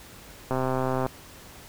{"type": "click train", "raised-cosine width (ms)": 1, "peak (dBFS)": -13, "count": 73, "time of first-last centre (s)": [0.51, 1.064], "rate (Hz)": 130, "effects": ["pink hiss -47 dBFS RMS until 1.68 s"]}